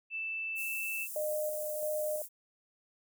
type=tone; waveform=sine; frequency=2646 Hz; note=E7; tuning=6 cents sharp; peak=-34 dBFS; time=0.1-1.08 s; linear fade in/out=50 ms
type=high-pass noise; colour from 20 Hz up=white; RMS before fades=-42 dBFS; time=0.55-2.29 s; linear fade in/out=50 ms; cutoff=7900 Hz; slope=24 dB/octave
type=tone with tremolo; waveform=sine; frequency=609 Hz; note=D#5; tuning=37 cents flat; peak=-31 dBFS; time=1.16-2.22 s; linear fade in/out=2 ms; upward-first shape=square; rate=1.5 Hz; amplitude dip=35%
effects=none